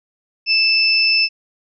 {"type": "tone pair together", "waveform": "sine", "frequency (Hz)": [2637, 5271], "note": ["E7", "E8"], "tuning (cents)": [0, -1], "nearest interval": "octave", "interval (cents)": 1199, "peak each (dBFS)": -15, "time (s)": [0.46, 1.29], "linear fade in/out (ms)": 50, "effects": []}